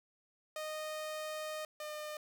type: tone pair in turn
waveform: sawtooth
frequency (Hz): 618 / 606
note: D#5 / D#5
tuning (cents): -12 / -46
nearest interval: unison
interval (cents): 34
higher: first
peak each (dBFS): -35 / -37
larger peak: first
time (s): 0.56-1.65 / 1.8-2.17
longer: first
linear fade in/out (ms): 2
effects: none